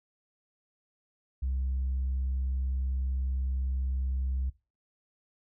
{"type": "tone", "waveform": "sine", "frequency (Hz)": 65.41, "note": "C2", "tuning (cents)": 0, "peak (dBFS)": -26, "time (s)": [1.42, 4.5], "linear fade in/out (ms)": 10, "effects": ["noise-tail reverb RT60 0.3 s tail -21 dB re dry", "tanh soft clip ceiling -25 dBFS"]}